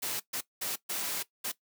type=noise bursts at uneven times; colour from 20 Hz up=white; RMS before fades=-34 dBFS; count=5; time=0.02-0.2 / 0.33-0.41 / 0.61-0.76 / 0.89-1.23 / 1.44-1.52 s; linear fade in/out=10 ms; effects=noise-tail reverb RT60 0.1 s tail -17 dB re dry + high-pass 150 Hz 12 dB/octave